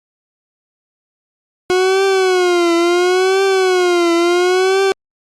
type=tone with vibrato; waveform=40% pulse; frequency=362.9 Hz; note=F#4; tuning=34 cents flat; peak=-10 dBFS; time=1.7-4.92 s; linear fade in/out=0 ms; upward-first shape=triangle; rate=0.72 Hz; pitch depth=130 cents each way; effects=low-pass 7000 Hz 12 dB/octave + Opus 48 kbps